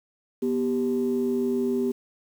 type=tone pair together; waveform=sine; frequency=245 / 392 Hz; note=B3 / G4; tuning=-14 / 0 cents; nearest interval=minor sixth; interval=814 cents; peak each=-24 dBFS; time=0.42-1.92 s; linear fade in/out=10 ms; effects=tanh soft clip ceiling -16 dBFS + 8-bit